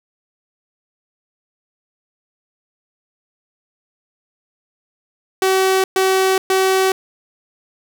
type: tone bursts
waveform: sawtooth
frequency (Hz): 380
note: F#4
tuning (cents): +46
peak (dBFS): -9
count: 3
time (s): 5.42-6.92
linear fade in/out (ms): 2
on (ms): 420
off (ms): 120
effects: none